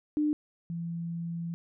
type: tone pair in turn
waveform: sine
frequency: 300 / 168.76 Hz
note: D4 / E3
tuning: +37 / +41 cents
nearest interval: minor seventh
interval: 996 cents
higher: first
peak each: -24 / -32 dBFS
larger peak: first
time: 0.17-0.33 / 0.7-1.54 s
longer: second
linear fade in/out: 0 ms
effects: none